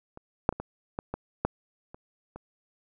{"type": "clicks", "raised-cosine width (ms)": 1, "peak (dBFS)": [-29, -6, -24, -20, -17, -18, -10, -29, -27], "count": 9, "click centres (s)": [0.174, 0.491, 0.526, 0.6, 0.989, 1.14, 1.45, 1.945, 2.36], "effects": []}